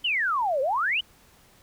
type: exponential two-way sweep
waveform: sine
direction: down then up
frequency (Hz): 3136 to 508 to 3136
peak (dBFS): -22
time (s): 0.04-1.01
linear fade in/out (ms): 10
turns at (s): 0.61
effects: pink hiss -57 dBFS RMS until 1.62 s